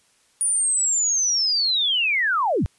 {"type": "linear sweep", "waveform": "sine", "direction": "down", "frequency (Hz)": [9570, 41.2], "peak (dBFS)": -18, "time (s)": [0.41, 2.66], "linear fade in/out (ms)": 0, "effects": ["white hiss -61 dBFS RMS until 2.78 s", "resampled to 24000 Hz"]}